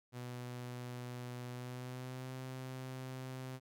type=tone with pitch glide; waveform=sawtooth; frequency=123.47 to 129.61 Hz; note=B2 to C3; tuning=0 to -16 cents; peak=-39 dBFS; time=0.12-3.6 s; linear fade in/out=50 ms; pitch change=+84 cents; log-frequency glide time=1.48-2.34 s; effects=none